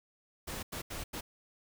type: noise bursts at uneven times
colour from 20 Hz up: pink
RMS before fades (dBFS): -40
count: 4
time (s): 0.47-0.63 / 0.72-0.82 / 0.9-1.04 / 1.13-1.21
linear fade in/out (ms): 10
effects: none